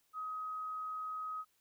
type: tone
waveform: sine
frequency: 1263 Hz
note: D#6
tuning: 26 cents sharp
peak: -38 dBFS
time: 0.13-1.45 s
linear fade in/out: 50 ms
effects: white hiss -75 dBFS RMS until 1.6 s